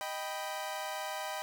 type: chord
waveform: sawtooth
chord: Eb augmented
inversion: none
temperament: equal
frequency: 622.3 / 784 / 987.8 Hz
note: Eb5 / G5 / B5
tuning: 0 / 0 / 0 cents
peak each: -37 / -36 / -38 dBFS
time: 0.01-1.42 s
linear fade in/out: 0 ms
effects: none